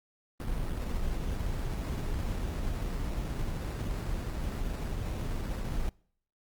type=noise with sample-and-hold; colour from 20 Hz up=brown; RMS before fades=-33 dBFS; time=0.4-5.89 s; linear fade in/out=0 ms; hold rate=3150 Hz; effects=noise-tail reverb RT60 0.6 s tail -25 dB re dry + Opus 32 kbps